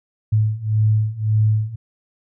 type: beating tone pair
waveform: sine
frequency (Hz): 107 / 108.8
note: A2 / A2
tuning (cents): -48 / -19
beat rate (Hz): 1.8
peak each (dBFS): -19 / -17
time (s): 0.32-1.76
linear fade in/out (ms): 10
effects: none